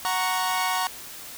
sawtooth chord, F# major, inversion none, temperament equal, 740 / 932.3 / 1108.7 Hz, F#5 / A#5 / C#6, 0 / 0 / 0 cents, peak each -24 dBFS, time 0.05-0.87 s, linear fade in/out 0 ms, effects white hiss -40 dBFS RMS until 1.37 s

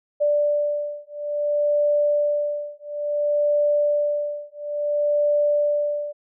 sine beating tone pair, 587.3 / 587.88 Hz, D5 / D5, 0 / +2 cents, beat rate 0.58 Hz, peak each -22 / -22 dBFS, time 0.2-6.13 s, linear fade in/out 20 ms, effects none

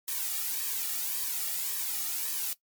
blue noise with flanger, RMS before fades -32 dBFS, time 0.08-2.53 s, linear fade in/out 0 ms, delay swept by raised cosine 1.4 to 1.95 ms, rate 1.8 Hz, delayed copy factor -0.65, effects noise-tail reverb RT60 0.1 s tail -18 dB re dry + MP3 96 kbps

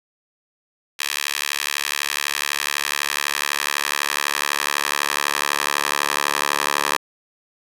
10% pulse tone with high-pass filter sweep, 72 Hz, D2, 34 cents flat, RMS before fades -23 dBFS, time 0.99-6.97 s, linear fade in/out 5 ms, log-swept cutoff 2300 to 1000 Hz, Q 0.98, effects resampled to 32000 Hz

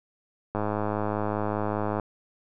click train, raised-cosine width 1 ms, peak -14 dBFS, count 153, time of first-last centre 0.55-1.998 s, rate 105 Hz, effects none

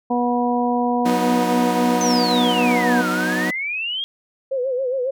harmonic tone, 243.2 Hz, B3, 26 cents flat, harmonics 1 / 2 / 3 / 4, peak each -20 / -24 / -22 / -25 dBFS, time 0.1-3.02 s, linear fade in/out 10 ms
sawtooth chord, B major, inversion second, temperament equal with one note detuned, 182.45 / 246.9 / 311.1 Hz, F#3 / B3 / D#4, -24 / 0 / 0 cents, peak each -21 dBFS, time 1.05-3.51 s, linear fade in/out 10 ms
sine exponential two-way sweep, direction down then up, 6272 to 1342 to 3291 Hz, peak -22 dBFS, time 2.01-4.04 s, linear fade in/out 0 ms, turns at 3.09 s
sine tone with vibrato, 516 Hz, C5, 24 cents flat, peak -19 dBFS, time 4.51-5.11 s, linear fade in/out 10 ms, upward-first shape sine, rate 7.3 Hz, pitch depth 93 cents each way
effects none

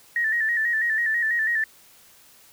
sine tone with vibrato, 1823 Hz, A#6, 39 cents flat, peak -20 dBFS, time 0.16-1.64 s, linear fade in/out 2 ms, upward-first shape square, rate 6.1 Hz, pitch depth 58 cents each way, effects white hiss -53 dBFS RMS until 2.52 s

